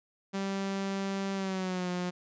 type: tone with pitch glide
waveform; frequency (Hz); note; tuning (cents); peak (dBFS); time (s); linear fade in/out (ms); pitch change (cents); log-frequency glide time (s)
sawtooth; 195.3 to 179.09; G3 to F3; -6 to +44; -27; 0.33-2.11; 20; -150; 1.34-1.89
effects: resampled to 16000 Hz